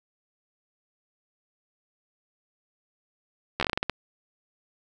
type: slowing click train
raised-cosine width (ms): 0.3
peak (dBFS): -9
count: 10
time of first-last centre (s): 3.6-3.897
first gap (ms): 12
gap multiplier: 1.24
effects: none